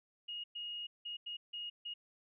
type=tone bursts at uneven times; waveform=sine; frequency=2870 Hz; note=F7; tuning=47 cents sharp; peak=-40 dBFS; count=6; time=0.28-0.44 / 0.55-0.87 / 1.05-1.17 / 1.26-1.37 / 1.53-1.7 / 1.85-1.94 s; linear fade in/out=10 ms; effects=none